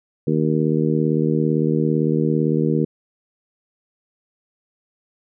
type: harmonic tone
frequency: 77.78 Hz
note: D#2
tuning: in tune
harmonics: 2 / 3 / 4 / 5 / 6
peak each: -20 / -22 / -23 / -24 / -25 dBFS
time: 0.27-2.85 s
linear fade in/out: 5 ms
effects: none